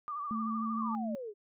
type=tone with vibrato; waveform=sine; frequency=1174.7 Hz; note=D6; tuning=in tune; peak=-35 dBFS; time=0.08-0.95 s; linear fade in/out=0 ms; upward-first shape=sine; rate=13 Hz; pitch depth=64 cents each way
type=tone with pitch glide; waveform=sine; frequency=221.1 to 222.9 Hz; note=A3 to A3; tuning=+9 to +23 cents; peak=-33 dBFS; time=0.31-1.15 s; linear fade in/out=0 ms; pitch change=+14 cents; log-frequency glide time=0.48-0.72 s
type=exponential sweep; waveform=sine; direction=down; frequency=1213 to 393.9 Hz; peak=-38 dBFS; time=0.76-1.34 s; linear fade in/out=50 ms
effects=none